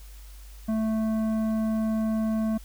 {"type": "tone with tanh clipping", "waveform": "sine", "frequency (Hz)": 220, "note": "A3", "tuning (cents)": 0, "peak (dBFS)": -25, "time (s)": [0.68, 2.58], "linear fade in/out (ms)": 10, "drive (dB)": 11, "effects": ["added 50 Hz sine -42 dBFS peak until 2.64 s", "white hiss -54 dBFS RMS until 2.64 s"]}